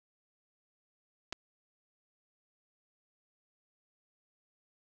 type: clicks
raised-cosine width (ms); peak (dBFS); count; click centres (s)
0.2; -21; 2; 1.325 / 1.328
effects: none